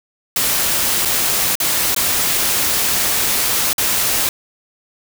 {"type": "noise with dropouts", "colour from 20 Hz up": "white", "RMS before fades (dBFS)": -17, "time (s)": [0.36, 4.29], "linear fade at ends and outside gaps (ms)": 2, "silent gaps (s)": [[1.051, 1.055], [1.554, 1.601], [1.947, 1.963], [3.731, 3.781]], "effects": []}